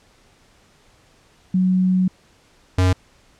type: tone pair in turn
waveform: sine / square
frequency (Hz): 185 / 92.02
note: F#3 / F#2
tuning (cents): 0 / -9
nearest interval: octave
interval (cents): 1209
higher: first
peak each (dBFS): -14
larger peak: neither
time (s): 1.54-2.08 / 2.78-2.93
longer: first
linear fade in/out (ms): 5
effects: pink hiss -55 dBFS RMS until 3.39 s + low-pass 8000 Hz 12 dB/octave